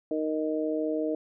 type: harmonic tone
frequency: 155.56 Hz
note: D#3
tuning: in tune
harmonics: 2 / 3 / 4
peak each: -29 / -31 / -32 dBFS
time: 0.11-1.15 s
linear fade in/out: 2 ms
effects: none